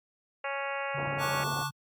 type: harmonic tone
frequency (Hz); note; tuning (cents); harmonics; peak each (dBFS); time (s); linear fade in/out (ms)
277.2; C#4; 0; 2 / 3 / 4 / 5 / 6 / 7 / 8 / 9 / 10; -36 / -38 / -39 / -40 / -41 / -41 / -42 / -43 / -43; 0.44-1.44; 5
type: tone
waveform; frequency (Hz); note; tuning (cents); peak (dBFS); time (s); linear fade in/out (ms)
sine; 141.6; C#3; +37; -36; 0.94-1.71; 10
type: low-pass noise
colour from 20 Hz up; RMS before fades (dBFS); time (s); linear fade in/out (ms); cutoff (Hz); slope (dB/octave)
white; -39; 0.97-1.64; 10; 880; 24
type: chord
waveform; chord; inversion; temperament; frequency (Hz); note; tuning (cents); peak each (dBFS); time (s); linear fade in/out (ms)
square; D major seventh; second; just; 881 / 1101.2 / 1174.7 / 1468.3; A5 / C#6 / D6 / F#6; +2 / -12 / 0 / -14; -37; 1.18-1.71; 50
effects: high-pass 80 Hz 12 dB/octave + MP3 96 kbps